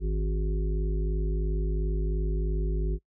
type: harmonic tone with a mistuned harmonic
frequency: 51.91 Hz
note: G#1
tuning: in tune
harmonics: 1 / 3 / 5 / 7 / 8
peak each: -25 / -35 / -44 / -37 / -42 dBFS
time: 0-2.99 s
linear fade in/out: 50 ms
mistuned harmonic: 8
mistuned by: -38 cents
effects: noise-tail reverb RT60 0.1 s tail -24 dB re dry